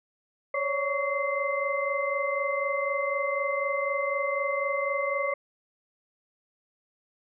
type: tone cluster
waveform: sine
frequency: 547 / 571 / 1127 / 2073 Hz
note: C#5 / D5 / C#6 / C7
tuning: -23 / -49 / +28 / -17 cents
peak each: -31 dBFS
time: 0.54-5.34 s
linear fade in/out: 5 ms
effects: none